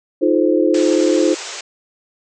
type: chord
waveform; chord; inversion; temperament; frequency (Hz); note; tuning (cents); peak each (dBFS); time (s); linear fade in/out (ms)
sine; F dominant seventh; third; equal with one note detuned; 311.1 / 349.2 / 428.7 / 523.3; Eb4 / F4 / A4 / C5; 0 / 0 / -45 / 0; -16 / -16 / -20 / -18; 0.21-1.35; 20
type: band-pass noise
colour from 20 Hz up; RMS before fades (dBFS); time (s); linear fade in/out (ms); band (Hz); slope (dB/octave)
white; -30; 0.74-1.61; 5; 350 to 7900; 96
effects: none